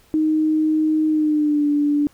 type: tone with pitch glide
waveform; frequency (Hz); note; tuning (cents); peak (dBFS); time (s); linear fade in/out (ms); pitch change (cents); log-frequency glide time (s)
sine; 311.1 to 291.9; D#4 to D4; 0 to -10; -15; 0.14-2.07; 0; -110; 1.08-1.67
effects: pink hiss -55 dBFS RMS until 2.13 s